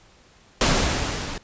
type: noise with level ramp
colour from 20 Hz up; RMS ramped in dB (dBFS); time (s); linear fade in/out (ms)
pink; -17 to -32; 0.61-1.38; 2
effects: pink hiss -54 dBFS RMS until 1.43 s + resampled to 16000 Hz